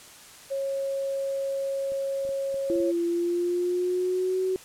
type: tone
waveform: sine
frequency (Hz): 547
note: C#5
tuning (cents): -23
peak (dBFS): -26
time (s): 0.5-2.92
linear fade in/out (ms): 20
type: clicks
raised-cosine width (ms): 2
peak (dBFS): -33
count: 6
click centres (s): 1.92 / 2.251 / 2.291 / 2.543 / 2.757 / 2.803
type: tone with pitch glide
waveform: sine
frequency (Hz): 341.5 to 374.6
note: F4 to F#4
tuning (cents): -39 to +21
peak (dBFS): -23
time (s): 2.7-4.56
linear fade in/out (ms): 0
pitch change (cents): +160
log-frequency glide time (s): 3.06-4.42
effects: white hiss -48 dBFS RMS until 4.64 s + low-pass 11000 Hz 12 dB/octave